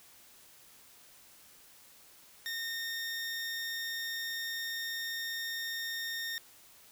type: tone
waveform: 20% pulse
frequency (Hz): 1835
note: A#6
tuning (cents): -28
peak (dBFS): -30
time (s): 2.46-6.38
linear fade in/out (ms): 0
effects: white hiss -58 dBFS RMS until 6.91 s